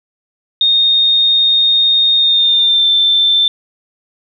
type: tone with pitch glide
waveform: sine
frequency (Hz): 3691 to 3553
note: A#7 to A7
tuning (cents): -18 to +16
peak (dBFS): -8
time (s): 0.61-3.48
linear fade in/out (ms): 2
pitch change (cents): -66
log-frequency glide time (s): 2.16-2.89
effects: none